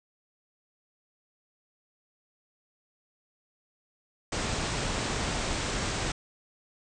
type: low-pass noise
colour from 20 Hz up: pink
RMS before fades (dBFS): -31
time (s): 4.32-6.12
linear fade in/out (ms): 5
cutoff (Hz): 8600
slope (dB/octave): 96
effects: none

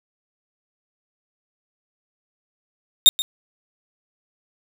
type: tone with echo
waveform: 40% pulse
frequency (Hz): 3683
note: A#7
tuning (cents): -22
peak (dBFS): -5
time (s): 3.06-3.09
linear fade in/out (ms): 0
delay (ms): 130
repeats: 1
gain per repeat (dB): -15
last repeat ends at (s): 3.22
effects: none

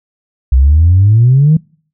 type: exponential sweep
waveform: sine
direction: up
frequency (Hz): 61.74 to 163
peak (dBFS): -3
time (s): 0.52-1.57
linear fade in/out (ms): 5
effects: noise-tail reverb RT60 0.5 s tail -26 dB re dry + tanh soft clip ceiling 0 dBFS

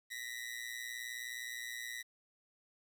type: ring-modulated tone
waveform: sawtooth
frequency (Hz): 1929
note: B6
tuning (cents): -41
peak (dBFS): -35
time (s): 0.1-2.03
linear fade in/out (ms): 20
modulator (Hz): 59.6
effects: 11-bit

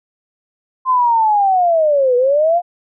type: linear two-way sweep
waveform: sine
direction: down then up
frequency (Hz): 1046.5 to 483.3 to 717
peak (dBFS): -10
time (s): 0.85-2.62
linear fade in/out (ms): 50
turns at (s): 2.16
effects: none

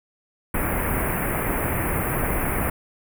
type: band-stop noise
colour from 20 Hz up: pink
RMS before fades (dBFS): -24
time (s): 0.54-2.7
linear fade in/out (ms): 5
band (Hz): 2400 to 10000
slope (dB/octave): 48
effects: none

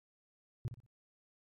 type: tone with echo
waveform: sine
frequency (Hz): 119.7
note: A#2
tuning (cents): +46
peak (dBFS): -31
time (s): 0.65-0.68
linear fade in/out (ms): 0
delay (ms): 61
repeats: 3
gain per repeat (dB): -11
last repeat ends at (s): 0.863
effects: tanh soft clip ceiling -32 dBFS + MP3 64 kbps

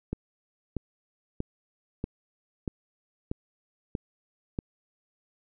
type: click train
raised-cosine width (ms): 3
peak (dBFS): -17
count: 8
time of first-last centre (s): 0.13-4.589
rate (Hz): 1.57
effects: none

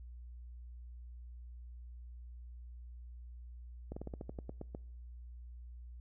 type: slowing click train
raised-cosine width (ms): 2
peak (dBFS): -29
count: 11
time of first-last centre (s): 3.92-4.749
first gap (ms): 45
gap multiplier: 1.13
effects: noise-tail reverb RT60 0.8 s tail -25 dB re dry + added 60 Hz sine -47 dBFS peak until 6 s

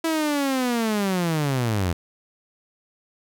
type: linear sweep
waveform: sawtooth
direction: down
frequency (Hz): 329.6 to 81.8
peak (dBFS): -17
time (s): 0.04-1.93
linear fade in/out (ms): 5
effects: none

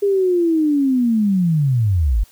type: linear sweep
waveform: sine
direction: down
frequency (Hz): 408.3 to 44.07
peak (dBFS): -13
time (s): 0.02-2.24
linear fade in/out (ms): 10
effects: white hiss -51 dBFS RMS until 2.31 s

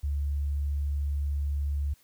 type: tone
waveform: sine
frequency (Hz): 71.6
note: D2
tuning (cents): -43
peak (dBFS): -26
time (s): 0.03-1.94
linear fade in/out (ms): 10
effects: white hiss -63 dBFS RMS until 2.03 s

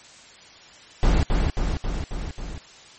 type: noise with echo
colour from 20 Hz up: brown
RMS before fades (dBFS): -17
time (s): 1.03-1.23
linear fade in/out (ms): 0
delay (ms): 270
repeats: 5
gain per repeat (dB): -3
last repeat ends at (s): 2.58
effects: white hiss -47 dBFS RMS until 2.98 s + MP3 32 kbps

